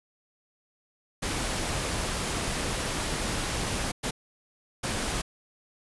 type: noise bursts at uneven times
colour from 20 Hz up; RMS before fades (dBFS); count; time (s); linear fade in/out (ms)
pink; -30; 3; 1.22-3.92 / 4.03-4.11 / 4.83-5.22; 10
effects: resampled to 24000 Hz